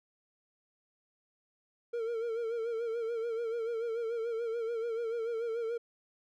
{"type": "tone with vibrato", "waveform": "triangle", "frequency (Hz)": 460, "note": "A#4", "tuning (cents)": -23, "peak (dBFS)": -30, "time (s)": [1.93, 5.78], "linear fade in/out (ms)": 10, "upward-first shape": "sine", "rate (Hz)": 6.9, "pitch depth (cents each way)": 62, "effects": []}